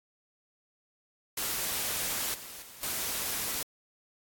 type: noise with level steps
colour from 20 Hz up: white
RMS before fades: -32 / -44 / -49 / -33 dBFS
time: 1.37-3.63 s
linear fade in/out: 5 ms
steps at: 2.34 / 2.62 / 2.83 s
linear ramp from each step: 2 ms
effects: AAC 64 kbps